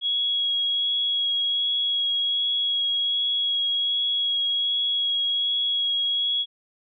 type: tone with vibrato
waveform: sine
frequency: 3322 Hz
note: G#7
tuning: in tune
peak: -21 dBFS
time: 0.01-6.46 s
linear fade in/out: 50 ms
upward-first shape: sine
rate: 1.3 Hz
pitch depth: 10 cents each way
effects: none